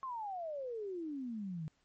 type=exponential sweep; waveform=sine; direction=down; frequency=1087 to 150 Hz; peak=-38 dBFS; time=0.03-1.68 s; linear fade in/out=0 ms; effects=pink hiss -75 dBFS RMS until 1.84 s + MP3 32 kbps